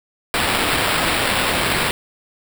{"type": "noise with sample-and-hold", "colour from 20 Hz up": "white", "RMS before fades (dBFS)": -19, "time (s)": [0.34, 1.91], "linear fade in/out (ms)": 0, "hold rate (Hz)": 6300, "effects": []}